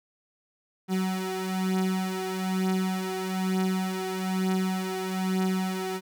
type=beating tone pair; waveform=35% pulse; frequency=187.2 / 188.3 Hz; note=F#3 / F#3; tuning=+20 / +31 cents; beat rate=1.1 Hz; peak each=-26 / -29 dBFS; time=0.88-6.01 s; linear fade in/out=50 ms; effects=none